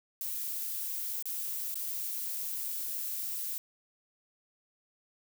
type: noise with dropouts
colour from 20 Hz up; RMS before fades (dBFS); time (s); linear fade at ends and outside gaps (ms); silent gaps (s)
violet; -36; 0.21-3.58; 1; 1.225-1.256 / 1.743-1.755
effects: none